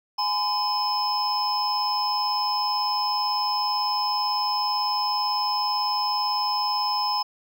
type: tone cluster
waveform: triangle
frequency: 834 / 1016 / 5200 Hz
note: G#5 / B5 / E8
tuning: +7 / +49 / -24 cents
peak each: -25 dBFS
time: 0.18-7.23 s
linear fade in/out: 10 ms
effects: none